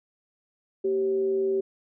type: tone with frequency modulation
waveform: sine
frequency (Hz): 387.2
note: G4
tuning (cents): -21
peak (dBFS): -22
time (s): 0.84-1.61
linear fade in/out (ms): 10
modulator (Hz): 156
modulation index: 0.3
effects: none